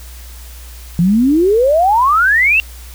sine exponential sweep, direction up, 164.81 to 2772 Hz, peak -8 dBFS, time 0.99-2.6 s, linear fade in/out 0 ms, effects added 60 Hz sine -31 dBFS peak until 2.94 s + white hiss -39 dBFS RMS until 2.94 s

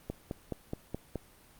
click train, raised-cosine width 2 ms, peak -21 dBFS, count 6, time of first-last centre 0.1-1.157 s, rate 4.73 Hz, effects pink hiss -59 dBFS RMS until 1.59 s + Opus 32 kbps

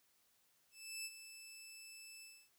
15% pulse tone with ADSR envelope, 2633 Hz, E7, 3 cents flat, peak -35 dBFS, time 0.71-2.5 s, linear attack 340 ms, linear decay 45 ms, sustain -11 dB, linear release 280 ms, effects white hiss -75 dBFS RMS until 2.58 s

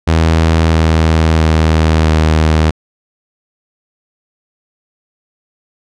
sawtooth tone with pitch steps, 81.1 / 80.26 / 79.43 / 78.61 Hz, E2 / E2 / D#2 / D#2, -28 / -46 / +36 / +18 cents, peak -4 dBFS, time 0.07-2.71 s, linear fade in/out 10 ms, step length 660 ms, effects low-pass 6000 Hz 12 dB/octave

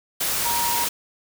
sine tone in noise, 945 Hz, A#5, 23 cents sharp, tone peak -24 dBFS, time 0.45-0.85 s, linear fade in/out 10 ms, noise white, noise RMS -24 dBFS, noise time 0.2-0.89 s, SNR -3 dB, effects none

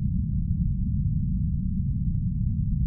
white low-pass noise, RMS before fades -25 dBFS, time 0-2.86 s, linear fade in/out 0 ms, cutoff 190 Hz, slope 48 dB/octave, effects none

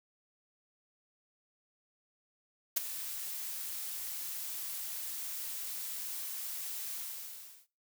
blue noise with ADSR envelope, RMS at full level -26 dBFS, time 2.76-7.67 s, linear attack 13 ms, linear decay 11 ms, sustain -14 dB, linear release 730 ms, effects noise-tail reverb RT60 0.3 s tail -19 dB re dry

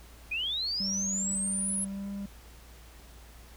sine linear sweep, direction up, 2400 to 10760 Hz, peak -29 dBFS, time 0.31-1.85 s, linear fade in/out 10 ms
triangle tone with pitch glide, 195.1 to 199.43 Hz, G3 to G3, -8 to +30 cents, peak -32 dBFS, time 0.8-2.26 s, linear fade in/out 5 ms, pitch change +38 cents, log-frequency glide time 1.85-2.1 s
effects added 58 Hz sine -50 dBFS peak until 3.56 s + pink hiss -55 dBFS RMS until 3.56 s

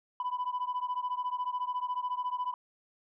sine beating tone pair, 989 / 1003 Hz, B5 / B5, +2 / +26 cents, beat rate 14 Hz, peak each -32 / -33 dBFS, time 0.2-2.54 s, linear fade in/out 2 ms, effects tanh soft clip ceiling -27 dBFS

